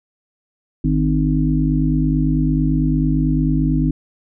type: harmonic tone with a mistuned harmonic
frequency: 51.2 Hz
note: G#1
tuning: 24 cents flat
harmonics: 1 / 3 / 5 / 6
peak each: -20 / -18 / -19 / -22 dBFS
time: 0.84-3.91 s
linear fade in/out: 5 ms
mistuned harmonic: 5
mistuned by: +15 cents
effects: none